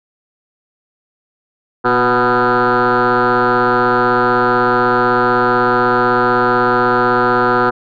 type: tone with frequency modulation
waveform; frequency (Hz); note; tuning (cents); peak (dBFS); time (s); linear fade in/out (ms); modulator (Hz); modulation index
sine; 867; A5; -26; -8; 1.84-7.71; 20; 125; 5
effects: tanh soft clip ceiling -8 dBFS